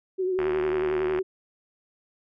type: tone with vibrato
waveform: sine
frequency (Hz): 371.5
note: F#4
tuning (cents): +7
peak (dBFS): -23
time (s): 0.18-1.23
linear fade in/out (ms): 20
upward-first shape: triangle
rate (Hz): 11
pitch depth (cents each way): 51
type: click train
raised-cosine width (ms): 0.5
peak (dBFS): -17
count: 62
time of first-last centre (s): 0.39-1.188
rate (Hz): 76.4
effects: none